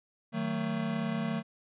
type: chord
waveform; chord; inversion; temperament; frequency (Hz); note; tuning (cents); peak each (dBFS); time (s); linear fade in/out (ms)
square; D# diminished; none; just; 155.56 / 186.68 / 224; D#3 / F#3 / A3; 0 / +16 / +31; -37 / -37 / -33; 0.32-1.43; 50
effects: resampled to 8000 Hz